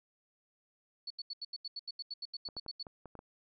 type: tone bursts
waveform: sine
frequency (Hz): 4431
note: C#8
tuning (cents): -2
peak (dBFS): -38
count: 16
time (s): 1.07-2.829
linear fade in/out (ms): 5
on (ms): 34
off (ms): 81
type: clicks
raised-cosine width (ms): 1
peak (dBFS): -34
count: 7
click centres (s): 2.488 / 2.567 / 2.663 / 2.868 / 3.057 / 3.153 / 3.191
effects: none